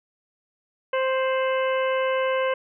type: harmonic tone with a mistuned harmonic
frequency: 524 Hz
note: C5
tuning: 2 cents sharp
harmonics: 1 / 2 / 3 / 4 / 5 / 6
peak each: -22 / -28 / -32 / -34 / -36 / -38 dBFS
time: 0.93-2.54 s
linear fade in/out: 5 ms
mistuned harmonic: 6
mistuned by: -94 cents
effects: none